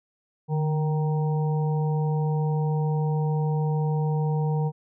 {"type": "harmonic tone with a mistuned harmonic", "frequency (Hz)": 155.56, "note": "D#3", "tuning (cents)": 0, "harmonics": [1, 3, 5, 6], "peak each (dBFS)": [-22, -32, -36, -38], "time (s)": [0.48, 4.72], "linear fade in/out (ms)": 50, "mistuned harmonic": 1, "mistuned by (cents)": -50, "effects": []}